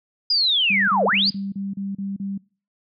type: linear two-way sweep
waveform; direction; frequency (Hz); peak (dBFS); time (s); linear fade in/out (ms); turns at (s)
sine; down then up; 5000 to 413.1 to 5000; -16; 0.3-1.3; 5; 1.05
type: tone bursts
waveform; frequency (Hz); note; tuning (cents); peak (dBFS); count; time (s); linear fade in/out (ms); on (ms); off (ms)
sine; 197; G3; +9; -25; 8; 0.7-2.378; 5; 180; 34
effects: noise-tail reverb RT60 0.4 s tail -24 dB re dry